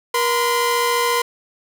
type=tone pair together; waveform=sawtooth; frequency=475.8 / 1025.8 Hz; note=A#4 / C6; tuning=+35 / -35 cents; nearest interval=octave + minor second; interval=1330 cents; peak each=-16 / -15 dBFS; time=0.14-1.22 s; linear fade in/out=5 ms; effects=none